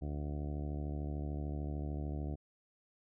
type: harmonic tone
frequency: 73.42 Hz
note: D2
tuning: in tune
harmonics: 1 / 2 / 3 / 4 / 5 / 6 / 7 / 8 / 9 / 10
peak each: -38 / -42 / -48 / -46 / -51 / -56 / -57 / -57 / -55 / -57 dBFS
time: 0.01-2.36 s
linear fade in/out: 20 ms
effects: none